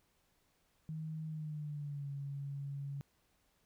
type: tone with pitch glide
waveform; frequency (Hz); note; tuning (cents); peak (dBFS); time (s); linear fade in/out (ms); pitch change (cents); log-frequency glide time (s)
sine; 157.4 to 140.23; D#3 to C#3; +20 to +20; -39; 0.89-3.01; 0; -200; 1.27-2.1
effects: pink hiss -75 dBFS RMS until 3.65 s